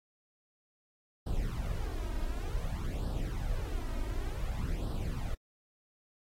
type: noise with flanger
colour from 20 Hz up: brown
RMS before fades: -34 dBFS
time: 1.26-5.35 s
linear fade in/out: 10 ms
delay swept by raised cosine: 0.22 to 3.22 ms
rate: 0.55 Hz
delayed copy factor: +0.75
effects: AAC 48 kbps